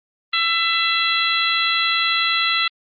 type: harmonic tone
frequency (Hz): 669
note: E5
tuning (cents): +25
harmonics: 2 / 3 / 4 / 5 / 6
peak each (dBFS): -23 / -23 / -23 / -23 / -23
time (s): 0.33-2.68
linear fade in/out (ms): 5
effects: Opus 24 kbps